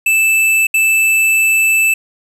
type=tone bursts at uneven times; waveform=square; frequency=2637 Hz; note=E7; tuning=in tune; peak=-10 dBFS; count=2; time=0.06-0.67 / 0.74-1.94 s; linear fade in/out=5 ms; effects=resampled to 32000 Hz + 7-bit